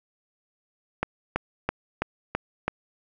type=click train; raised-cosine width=0.5 ms; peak=-9 dBFS; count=6; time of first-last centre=1.03-2.68 s; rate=3.03 Hz; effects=none